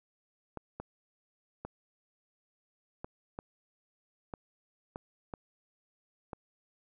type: clicks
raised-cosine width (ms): 1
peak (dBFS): -25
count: 9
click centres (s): 0.573 / 0.8 / 1.65 / 3.045 / 3.389 / 4.338 / 4.959 / 5.338 / 6.332
effects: none